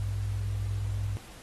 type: tone pair together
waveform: sine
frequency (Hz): 57.26 / 100.6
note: A#1 / G2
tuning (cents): -30 / +45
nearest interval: minor seventh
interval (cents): 975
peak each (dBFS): -35 / -29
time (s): 0-1.17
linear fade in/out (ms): 0
effects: pink hiss -50 dBFS RMS until 1.42 s + AAC 32 kbps